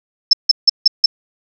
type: tone bursts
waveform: sine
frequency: 5274 Hz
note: E8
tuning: in tune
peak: -4 dBFS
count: 5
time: 0.31-1.06 s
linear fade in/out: 5 ms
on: 22 ms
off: 160 ms
effects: none